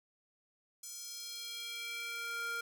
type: tone with high-pass filter sweep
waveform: square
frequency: 466.2 Hz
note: A#4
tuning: in tune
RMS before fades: -42 dBFS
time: 0.83-2.61 s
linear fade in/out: 5 ms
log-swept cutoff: 6800 to 1200 Hz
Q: 2.1
effects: none